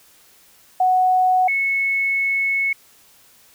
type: tone pair in turn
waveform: sine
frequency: 740 / 2199 Hz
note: F#5 / C#7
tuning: 0 / -14 cents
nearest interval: octave + perfect fifth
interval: 1886 cents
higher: second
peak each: -13 / -17 dBFS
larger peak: first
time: 0.8-1.48 / 1.48-2.73 s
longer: second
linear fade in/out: 5 ms
effects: white hiss -52 dBFS RMS until 3.54 s